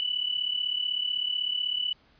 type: tone pair together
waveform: sine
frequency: 2946 / 2982 Hz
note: F#7 / F#7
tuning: -8 / +13 cents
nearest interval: unison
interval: 21 cents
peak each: -31 / -28 dBFS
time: 0-1.93 s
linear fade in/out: 0 ms
effects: pink hiss -62 dBFS RMS until 2.19 s + resampled to 11025 Hz